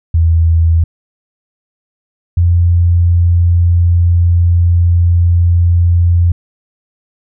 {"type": "tone pair in turn", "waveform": "sine", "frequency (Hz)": [82.41, 86.51], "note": ["E2", "F2"], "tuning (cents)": [0, -16], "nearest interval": "minor second", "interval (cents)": 84, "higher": "second", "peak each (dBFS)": -6, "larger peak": "neither", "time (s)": [[0.14, 0.84], [2.37, 6.32]], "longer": "second", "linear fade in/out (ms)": 5, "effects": []}